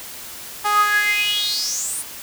sawtooth tone with high-pass filter sweep, 415.3 Hz, G#4, in tune, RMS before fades -20 dBFS, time 0.64-2.03 s, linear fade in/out 20 ms, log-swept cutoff 960 to 10000 Hz, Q 8.4, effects white hiss -35 dBFS RMS until 2.22 s

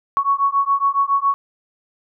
sine beating tone pair, 1108.7 / 1115.9 Hz, C#6 / C#6, 0 / +11 cents, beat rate 7.2 Hz, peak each -18 dBFS, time 0.17-1.34 s, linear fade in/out 0 ms, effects none

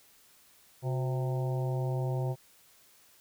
harmonic tone with a mistuned harmonic, 130.5 Hz, C3, 4 cents flat, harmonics 1 / 3 / 4 / 5 / 6 / 7, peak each -29 / -39 / -41 / -43 / -45 / -46 dBFS, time 0.82-2.36 s, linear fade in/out 50 ms, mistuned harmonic 3, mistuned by -100 cents, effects white hiss -61 dBFS RMS until 3.2 s

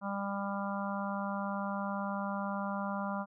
harmonic tone, 199 Hz, G3, 26 cents sharp, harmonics 1 / 3 / 4 / 5 / 6 / 7, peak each -36 / -41 / -42 / -41 / -42 / -44 dBFS, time 0.01-3.26 s, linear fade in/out 50 ms, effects none

